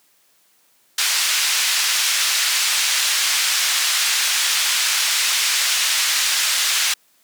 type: band-pass noise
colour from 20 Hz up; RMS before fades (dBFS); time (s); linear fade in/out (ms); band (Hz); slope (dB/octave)
white; -19; 0.98-6.94; 5; 1600 to 6400; 12
effects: white hiss -59 dBFS RMS until 7.23 s + high-pass 150 Hz 12 dB/octave